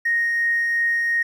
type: tone with tremolo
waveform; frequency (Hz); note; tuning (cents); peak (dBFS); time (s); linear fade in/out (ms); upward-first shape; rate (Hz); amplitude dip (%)
triangle; 1864.7; A#6; 0; -13; 0.05-1.23; 10; triangle; 2.8; 35
effects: tanh soft clip ceiling -15 dBFS